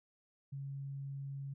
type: tone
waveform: sine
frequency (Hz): 138.2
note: C#3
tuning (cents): -5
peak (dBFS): -40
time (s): 0.52-1.54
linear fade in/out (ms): 10
effects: none